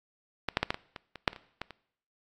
clicks, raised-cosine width 0.3 ms, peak -12 / -8 / -9 / -11 / -19 / -23 / -25 / -6 / -26 / -28 / -18 / -27 dBFS, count 12, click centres 0.487 / 0.571 / 0.63 / 0.705 / 0.744 / 0.962 / 1.157 / 1.278 / 1.331 / 1.362 / 1.616 / 1.707 s, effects noise-tail reverb RT60 0.7 s tail -22 dB re dry + AAC 48 kbps

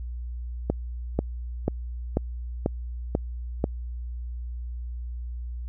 click train, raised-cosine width 2 ms, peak -9 dBFS, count 7, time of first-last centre 0.7-3.641 s, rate 2.04 Hz, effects added 60 Hz sine -31 dBFS peak until 5.68 s

